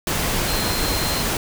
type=tone in noise; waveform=sine; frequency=4158 Hz; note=C8; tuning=12 cents flat; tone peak=-28 dBFS; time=0.48-1.22 s; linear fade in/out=2 ms; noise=pink; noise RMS=-22 dBFS; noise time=0.07-1.37 s; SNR=-9 dB; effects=none